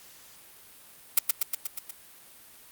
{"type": "noise with echo", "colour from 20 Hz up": "blue", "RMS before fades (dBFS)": -18, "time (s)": [1.17, 1.19], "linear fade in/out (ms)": 5, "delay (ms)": 120, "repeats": 6, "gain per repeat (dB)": -3, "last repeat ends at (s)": 1.91, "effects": ["white hiss -52 dBFS RMS until 2.71 s", "Opus 48 kbps"]}